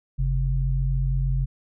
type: tone pair together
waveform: sine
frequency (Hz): 47.38 / 133.7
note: F#1 / C3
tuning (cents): +42 / +38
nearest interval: octave + tritone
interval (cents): 1796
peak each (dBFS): -22 / -24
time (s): 0.18-1.46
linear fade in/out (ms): 20
effects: none